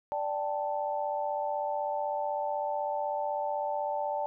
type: chord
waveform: sine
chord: D suspended fourth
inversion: none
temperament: equal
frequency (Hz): 587.3 / 784 / 880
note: D5 / G5 / A5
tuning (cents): 0 / 0 / 0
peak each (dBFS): -33 / -35 / -33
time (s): 0.12-4.26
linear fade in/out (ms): 0
effects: none